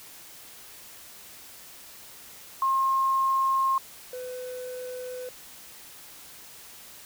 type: tone pair in turn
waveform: sine / triangle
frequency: 1069 / 503.2 Hz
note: C6 / B4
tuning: +37 / +32 cents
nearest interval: octave + minor second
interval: 1305 cents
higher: first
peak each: -21 / -32 dBFS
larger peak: first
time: 2.62-3.78 / 4.13-5.29 s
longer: neither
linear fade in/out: 2 ms
effects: white hiss -47 dBFS RMS until 7.05 s